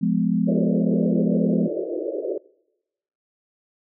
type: chord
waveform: sine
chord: F diminished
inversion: none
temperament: just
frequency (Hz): 174.61 / 209.5 / 251.4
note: F3 / Ab3 / Cb4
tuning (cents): 0 / +15 / +31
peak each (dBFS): -22 / -21 / -24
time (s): 0.01-1.68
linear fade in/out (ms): 20
type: band-pass noise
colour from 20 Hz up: pink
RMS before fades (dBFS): -27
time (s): 0.47-2.38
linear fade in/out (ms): 5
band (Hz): 320 to 610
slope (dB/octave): 96
effects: noise-tail reverb RT60 0.9 s tail -24 dB re dry